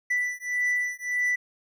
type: beating tone pair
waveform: triangle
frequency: 1975.5 / 1977.2 Hz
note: B6 / B6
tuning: 0 / +1 cents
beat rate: 1.7 Hz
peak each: -26 dBFS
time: 0.1-1.36 s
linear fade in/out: 10 ms
effects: none

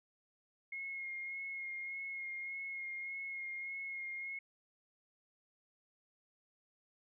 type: tone with vibrato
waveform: sine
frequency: 2154 Hz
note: C7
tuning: 50 cents sharp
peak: -40 dBFS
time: 0.72-4.39 s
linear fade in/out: 5 ms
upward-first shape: sine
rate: 1.7 Hz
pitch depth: 21 cents each way
effects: none

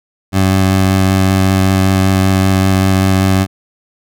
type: tone with vibrato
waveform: 20% pulse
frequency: 95.2 Hz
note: F#2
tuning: 50 cents sharp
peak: -4 dBFS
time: 0.32-3.47 s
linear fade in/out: 50 ms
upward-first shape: sine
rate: 5.2 Hz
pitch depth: 11 cents each way
effects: none

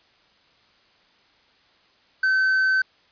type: tone with tanh clipping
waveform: triangle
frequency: 1534 Hz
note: G6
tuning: 38 cents flat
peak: -18 dBFS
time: 2.23-2.82 s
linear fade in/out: 5 ms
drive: 8 dB
effects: white hiss -59 dBFS RMS until 3.11 s + resampled to 11025 Hz

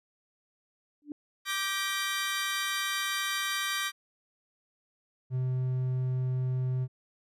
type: tone with exponential growth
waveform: sine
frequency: 293.7 Hz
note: D4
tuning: in tune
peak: -31 dBFS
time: 1.02-1.12 s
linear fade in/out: 1 ms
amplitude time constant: 21 ms
type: chord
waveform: 20% pulse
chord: G minor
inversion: second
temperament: equal with one note detuned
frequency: 1174.7 / 1568 / 1911.5 Hz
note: D6 / G6 / Bb6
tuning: 0 / 0 / +43 cents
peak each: -29 dBFS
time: 1.45-3.92 s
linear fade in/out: 50 ms
type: tone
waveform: triangle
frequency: 128.2 Hz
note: C3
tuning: 35 cents flat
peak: -25 dBFS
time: 5.3-6.88 s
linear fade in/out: 50 ms
effects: resampled to 32000 Hz

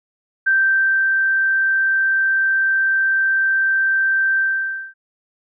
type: tone with ADSR envelope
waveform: sine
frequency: 1564 Hz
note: G6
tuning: 4 cents flat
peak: -12 dBFS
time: 0.46-4.94 s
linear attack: 14 ms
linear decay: 600 ms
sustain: -2 dB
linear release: 550 ms
effects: none

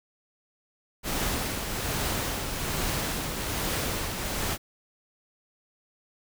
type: noise with tremolo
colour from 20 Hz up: pink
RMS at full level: -28 dBFS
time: 1.03-4.58 s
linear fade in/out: 50 ms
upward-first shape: triangle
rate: 1.2 Hz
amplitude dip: 45%
effects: none

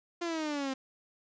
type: exponential sweep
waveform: sawtooth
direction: down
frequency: 349.2 to 261.6 Hz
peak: -28 dBFS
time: 0.21-0.74 s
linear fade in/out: 10 ms
effects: resampled to 16000 Hz + 9-bit

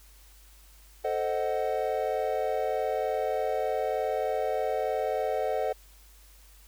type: chord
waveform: triangle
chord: A diminished seventh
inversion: none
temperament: equal with one note detuned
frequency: 440 / 523.3 / 622.3 / 745.6 Hz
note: A4 / C5 / Eb5 / Gb5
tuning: 0 / 0 / 0 / +13 cents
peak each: -30 dBFS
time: 1.04-5.73 s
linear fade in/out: 10 ms
effects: added 50 Hz sine -53 dBFS peak until 6.67 s + white hiss -58 dBFS RMS until 6.67 s

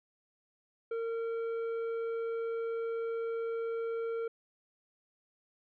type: tone with tanh clipping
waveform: triangle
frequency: 457.9 Hz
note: A#4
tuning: 31 cents flat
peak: -34 dBFS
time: 0.91-4.28 s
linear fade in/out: 5 ms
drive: 12 dB
effects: none

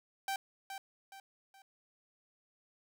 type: tone with echo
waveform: sawtooth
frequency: 780 Hz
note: G5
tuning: 9 cents flat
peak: -30 dBFS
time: 0.28-0.36 s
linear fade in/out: 2 ms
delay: 420 ms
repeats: 3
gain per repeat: -8 dB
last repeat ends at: 1.62 s
effects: none

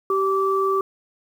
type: tone pair together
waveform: sine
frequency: 387.8 / 1162 Hz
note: G4 / D6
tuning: -19 / -19 cents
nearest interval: octave + perfect fifth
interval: 1900 cents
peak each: -20 / -21 dBFS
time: 0.1-0.81 s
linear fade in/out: 2 ms
effects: 8-bit

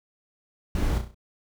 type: noise with echo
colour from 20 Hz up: brown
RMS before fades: -25 dBFS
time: 0.75-0.98 s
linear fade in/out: 2 ms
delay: 33 ms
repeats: 5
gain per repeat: -6 dB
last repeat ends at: 1.145 s
effects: none

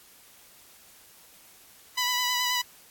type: tone with vibrato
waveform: 10% pulse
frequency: 990 Hz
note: B5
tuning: 4 cents sharp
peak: -16 dBFS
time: 1.97-2.62 s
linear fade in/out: 10 ms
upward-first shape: sine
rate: 9.4 Hz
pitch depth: 22 cents each way
effects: white hiss -54 dBFS RMS until 2.9 s + AAC 64 kbps

